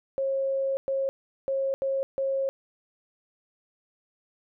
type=tone bursts at uneven times; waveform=sine; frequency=541 Hz; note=C#5; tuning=42 cents flat; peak=-24 dBFS; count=5; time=0.18-0.77 / 0.88-1.09 / 1.48-1.74 / 1.82-2.03 / 2.18-2.49 s; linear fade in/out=0 ms; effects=none